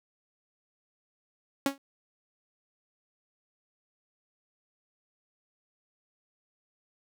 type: tone with exponential decay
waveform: sawtooth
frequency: 276.1 Hz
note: C#4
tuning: 7 cents flat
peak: -17 dBFS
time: 1.66-1.78 s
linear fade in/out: 2 ms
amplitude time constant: 25 ms
effects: none